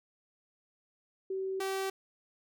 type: tone pair in turn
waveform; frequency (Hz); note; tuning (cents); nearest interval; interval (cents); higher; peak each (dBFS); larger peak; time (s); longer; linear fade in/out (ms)
sine / sawtooth; 382.2 / 385.7; G4 / G4; -44 / -28; unison; 16; second; -32 / -28; second; 1.3-1.6 / 1.6-1.9; neither; 5
effects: none